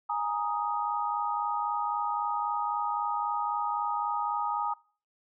sine chord, Ab suspended second, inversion none, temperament just, 830.6 / 934.4 / 1245.9 Hz, Ab5 / Bb5 / Eb6, 0 / +4 / +2 cents, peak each -32 dBFS, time 0.09-4.74 s, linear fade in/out 10 ms, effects noise-tail reverb RT60 0.4 s tail -23 dB re dry

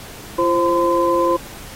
sine tone cluster, 342.9 / 526 / 1022 Hz, F4 / C5 / C6, -32 / +9 / -41 cents, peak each -18 dBFS, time 0.38-1.37 s, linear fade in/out 10 ms, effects pink hiss -37 dBFS RMS until 1.75 s + AAC 48 kbps

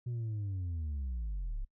sine linear sweep, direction down, 123.47 to 31.3 Hz, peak -31 dBFS, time 0.06-1.65 s, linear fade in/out 10 ms, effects noise-tail reverb RT60 0.1 s tail -25 dB re dry + tanh soft clip ceiling -33 dBFS

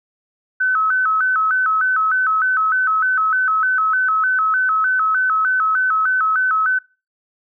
sine tone with vibrato, 1396.9 Hz, F6, in tune, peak -14 dBFS, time 0.6-6.79 s, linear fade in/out 10 ms, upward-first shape square, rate 3.3 Hz, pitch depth 140 cents each way, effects noise-tail reverb RT60 0.3 s tail -21 dB re dry

